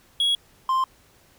triangle tone pair in turn, 3326 / 1047.6 Hz, G#7 / C6, +2 / +2 cents, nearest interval octave + minor sixth, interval 2000 cents, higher first, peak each -17 dBFS, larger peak neither, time 0.2-0.35 / 0.69-0.84 s, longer neither, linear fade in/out 2 ms, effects pink hiss -57 dBFS RMS until 1.38 s

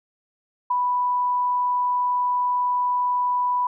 sine tone with ADSR envelope, 987.8 Hz, B5, in tune, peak -17 dBFS, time 0.7-3.67 s, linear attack 9 ms, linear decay 14 ms, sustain -2 dB, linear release 3 ms, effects none

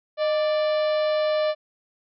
harmonic tone with a mistuned harmonic, 587.3 Hz, D5, in tune, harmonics 1 / 2 / 3 / 4 / 5 / 6 / 7 / 8 / 9, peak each -20 / -33 / -37 / -39 / -40 / -41 / -40 / -48 / -49 dBFS, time 0.17-1.55 s, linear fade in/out 50 ms, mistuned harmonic 1, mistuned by +79 cents, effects none

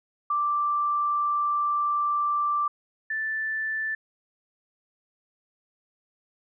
sine tone pair in turn, 1174.7 / 1760.1 Hz, D6 / A6, 0 / 0 cents, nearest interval perfect fifth, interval 700 cents, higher second, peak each -22 / -26 dBFS, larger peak first, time 0.3-2.68 / 3.1-3.95 s, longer first, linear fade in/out 5 ms, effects none

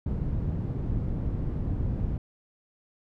white low-pass noise, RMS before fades -29 dBFS, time 0.06-2.18 s, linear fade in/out 5 ms, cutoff 130 Hz, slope 12 dB/octave, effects none

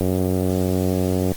click train, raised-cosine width 2 ms, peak -8 dBFS, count 122, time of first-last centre 0.01-1.318 s, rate 92.5 Hz, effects white hiss -38 dBFS RMS until 1.36 s + Opus 24 kbps

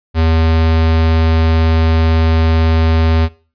square tone, 81 Hz, E2, 30 cents flat, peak -10 dBFS, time 0.14-3.29 s, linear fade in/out 50 ms, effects noise-tail reverb RT60 0.4 s tail -20 dB re dry + resampled to 11025 Hz

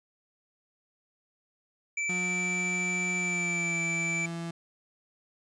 square tone, 2326 Hz, D7, 17 cents flat, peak -29 dBFS, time 1.97-4.26 s, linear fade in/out 5 ms
35% pulse tone with pitch glide, 180 to 167.95 Hz, F#3 to E3, -47 to +33 cents, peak -32 dBFS, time 2.09-4.51 s, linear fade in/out 5 ms, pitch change -120 cents, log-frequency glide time 3.17-3.81 s
effects resampled to 22050 Hz

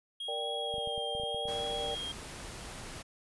triangle tone with vibrato, 3259 Hz, G#7, 33 cents flat, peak -35 dBFS, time 0.2-2.12 s, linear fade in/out 5 ms, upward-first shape sine, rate 0.85 Hz, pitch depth 30 cents each way
sine chord, G minor, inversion first, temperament equal, 466.2 / 587.3 / 784 Hz, Bb4 / D5 / G5, 0 / 0 / 0 cents, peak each -39 dBFS, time 0.28-1.95 s, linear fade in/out 5 ms
clicks, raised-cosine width 5 ms, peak -35 dBFS, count 10, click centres 0.741 / 0.782 / 0.874 / 0.979 / 1.151 / 1.199 / 1.235 / 1.346 / 1.455 / 1.487 s
pink noise, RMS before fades -44 dBFS, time 1.47-3.03 s, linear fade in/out 20 ms
effects resampled to 24000 Hz

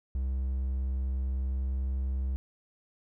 triangle tone with pitch glide, 65.41 to 65.83 Hz, C2 to C2, 0 to +11 cents, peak -26 dBFS, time 0.15-2.36 s, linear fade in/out 0 ms, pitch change +11 cents, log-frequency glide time 1.28-1.98 s, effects none

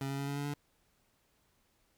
25% pulse tone with pitch steps, 136.6 / 138.19 / 139.79 / 141.42 / 143.06 / 144.72 Hz, C#3 / C#3 / C#3 / C#3 / D3 / D3, -25 / -5 / +15 / +35 / -45 / -25 cents, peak -31 dBFS, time 0.01-0.538 s, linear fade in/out 2 ms, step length 88 ms, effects pink hiss -73 dBFS RMS until 1.97 s

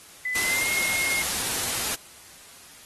sine tone with pitch glide, 2005 to 2149 Hz, B6 to C7, +26 to +46 cents, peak -25 dBFS, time 0.25-1.22 s, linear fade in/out 5 ms, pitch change +120 cents, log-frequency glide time 0.38-0.68 s
white noise, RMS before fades -27 dBFS, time 0.35-1.95 s, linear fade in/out 5 ms
effects white hiss -48 dBFS RMS until 2.85 s + AAC 32 kbps

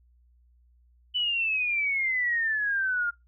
sine exponential sweep, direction down, 3000 to 1396.9 Hz, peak -24 dBFS, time 1.14-3.11 s, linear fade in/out 20 ms, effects noise-tail reverb RT60 0.2 s tail -22 dB re dry + added 60 Hz sine -58 dBFS peak until 3.27 s

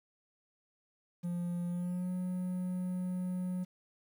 triangle tone with pitch glide, 174.61 to 181.92 Hz, F3 to F#3, 0 to -29 cents, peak -31 dBFS, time 1.23-3.65 s, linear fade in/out 20 ms, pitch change +71 cents, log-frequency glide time 1.68-2.1 s, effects 10-bit

